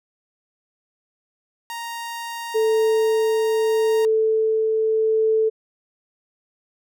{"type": "tone", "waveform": "sawtooth", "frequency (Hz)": 932.3, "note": "A#5", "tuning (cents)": 0, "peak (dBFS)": -25, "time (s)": [1.7, 4.05], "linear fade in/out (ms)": 0}
{"type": "tone with tremolo", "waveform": "sine", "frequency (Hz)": 440, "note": "A4", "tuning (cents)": 0, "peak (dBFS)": -15, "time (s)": [2.54, 5.5], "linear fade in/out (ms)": 20, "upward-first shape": "triangle", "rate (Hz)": 0.81, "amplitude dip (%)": 25}
{"effects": []}